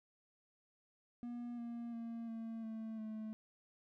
triangle tone with pitch steps, 240 / 235.3 / 230.8 / 226.3 / 221.9 / 217.6 Hz, B3 / A#3 / A#3 / A3 / A3 / A3, -49 / +16 / -17 / +49 / +15 / -19 cents, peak -40 dBFS, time 1.23-3.33 s, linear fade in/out 0 ms, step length 350 ms, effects none

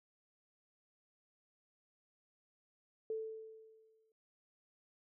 sine tone with exponential decay, 441.3 Hz, A4, 5 cents sharp, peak -35 dBFS, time 3.1-4.12 s, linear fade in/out 2 ms, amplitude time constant 220 ms, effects none

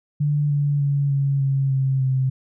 sine tone with pitch steps, 146.83 / 144.14 / 141.5 / 138.91 / 136.37 / 133.87 / 131.42 Hz, D3 / D3 / C#3 / C#3 / C#3 / C3 / C3, 0 / -32 / +36 / +4 / -28 / +40 / +8 cents, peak -17 dBFS, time 0.2-2.3 s, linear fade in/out 10 ms, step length 300 ms, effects none

